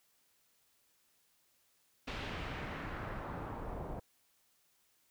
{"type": "noise with low-pass filter sweep", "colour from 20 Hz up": "pink", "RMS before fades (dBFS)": -42, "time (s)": [2.07, 4], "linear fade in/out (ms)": 10, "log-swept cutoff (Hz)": [3400, 700], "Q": 1.3, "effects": ["white hiss -73 dBFS RMS until 5.1 s"]}